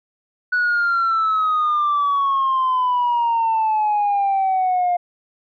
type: exponential sweep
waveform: sine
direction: down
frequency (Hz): 1480 to 704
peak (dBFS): -14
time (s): 0.52-4.97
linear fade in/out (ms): 10
effects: tanh soft clip ceiling -13 dBFS